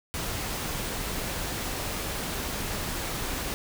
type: noise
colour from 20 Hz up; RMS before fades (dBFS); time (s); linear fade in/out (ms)
pink; -32; 0.14-3.54; 0
effects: none